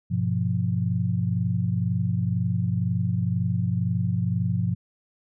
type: chord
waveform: sine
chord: F diminished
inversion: first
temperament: equal with one note detuned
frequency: 101.45 / 123.47 / 174.61 Hz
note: Ab2 / Cb3 / F3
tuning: -40 / 0 / 0 cents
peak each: -26 dBFS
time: 0.1-4.75 s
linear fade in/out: 20 ms
effects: none